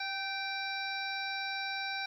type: harmonic tone with a mistuned harmonic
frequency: 784 Hz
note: G5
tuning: in tune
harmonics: 1 / 2 / 3 / 5 / 6 / 7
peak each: -40 / -39 / -40 / -41 / -47 / -46 dBFS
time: 0-2.06 s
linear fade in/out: 5 ms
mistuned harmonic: 2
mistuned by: -26 cents
effects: 11-bit